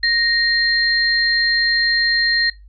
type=tone pair together; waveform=sine; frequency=1864.7 / 4186 Hz; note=A#6 / C8; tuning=0 / 0 cents; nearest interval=octave + major second; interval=1400 cents; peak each=-17 dBFS; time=0.03-2.5 s; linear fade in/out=5 ms; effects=noise-tail reverb RT60 0.2 s tail -18 dB re dry + added 50 Hz sine -40 dBFS peak until 2.68 s